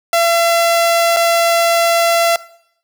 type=tone with dropouts; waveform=sawtooth; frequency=677 Hz; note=E5; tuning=46 cents sharp; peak=-7 dBFS; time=0.13-2.36 s; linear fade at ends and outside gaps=2 ms; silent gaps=1.164-1.168 s; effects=noise-tail reverb RT60 0.7 s tail -19 dB re dry